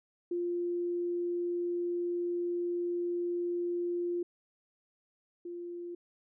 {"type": "tone pair in turn", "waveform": "sine", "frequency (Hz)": [349.2, 347.8], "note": ["F4", "F4"], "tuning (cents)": [0, -7], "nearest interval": "unison", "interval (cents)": 7, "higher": "first", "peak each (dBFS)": [-30, -38], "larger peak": "first", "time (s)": [[0.31, 4.23], [5.45, 5.95]], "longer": "first", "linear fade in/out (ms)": 5, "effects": []}